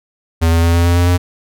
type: tone with pitch steps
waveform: square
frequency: 82.41 / 83.42 / 84.43 / 85.46 / 86.51 / 87.56 / 88.63 Hz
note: E2 / E2 / E2 / F2 / F2 / F2 / F2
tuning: 0 / +21 / +42 / -37 / -16 / +5 / +26 cents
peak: -10 dBFS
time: 0.41-1.18 s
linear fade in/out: 20 ms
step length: 110 ms
effects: none

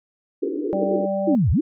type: band-pass noise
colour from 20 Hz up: pink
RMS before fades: -25 dBFS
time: 0.42-1.06 s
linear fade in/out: 10 ms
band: 280 to 470 Hz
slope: 96 dB/octave
type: harmonic tone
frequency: 195.5 Hz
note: G3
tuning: 4 cents flat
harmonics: 1 / 3 / 4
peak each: -26 / -22 / -31 dBFS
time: 0.73-1.35 s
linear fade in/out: 0 ms
type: linear two-way sweep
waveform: sine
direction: down then up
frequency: 345.9 to 62.7 to 345.9 Hz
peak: -15 dBFS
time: 1.27-1.61 s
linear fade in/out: 10 ms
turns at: 1.51 s
effects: none

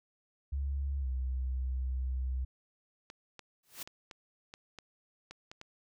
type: tone with pitch glide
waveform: sine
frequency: 69.3 to 64.29 Hz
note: C#2 to C2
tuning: 0 to -30 cents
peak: -31 dBFS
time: 0.52-2.45 s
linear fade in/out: 10 ms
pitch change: -130 cents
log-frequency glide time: 1-1.07 s
type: clicks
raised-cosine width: 0.2 ms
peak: -29 dBFS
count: 9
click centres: 3.101 / 3.393 / 3.875 / 4.112 / 4.539 / 4.787 / 5.31 / 5.515 / 5.614 s
type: noise with exponential growth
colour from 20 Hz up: white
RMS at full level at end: -38 dBFS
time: 3.63-3.83 s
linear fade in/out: 5 ms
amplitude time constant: 42 ms
effects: none

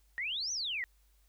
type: exponential two-way sweep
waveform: sine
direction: up then down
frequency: 1838 to 6230 to 1857 Hz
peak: -33 dBFS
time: 0.18-0.84 s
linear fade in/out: 0 ms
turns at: 0.52 s
effects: added 50 Hz sine -64 dBFS peak until 1.28 s + white hiss -73 dBFS RMS until 1.28 s

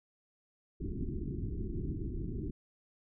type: low-pass noise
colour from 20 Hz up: pink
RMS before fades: -37 dBFS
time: 0.8-2.51 s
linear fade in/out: 10 ms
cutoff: 400 Hz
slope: 96 dB/octave
effects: none

